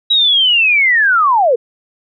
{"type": "linear sweep", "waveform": "sine", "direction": "down", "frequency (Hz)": [3886, 440], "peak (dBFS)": -8, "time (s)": [0.1, 1.56], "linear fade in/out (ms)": 10, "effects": []}